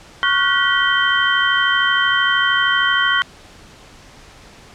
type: tone cluster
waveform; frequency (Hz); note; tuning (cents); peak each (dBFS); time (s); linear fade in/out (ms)
sine; 1110 / 1438 / 1511 / 1936 / 3110; C#6 / F#6 / F#6 / B6 / G7; +2 / -50 / +36 / -35 / -14; -20; 0.23-3.22; 0
effects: pink hiss -43 dBFS RMS until 4.74 s + low-pass 7000 Hz 12 dB/octave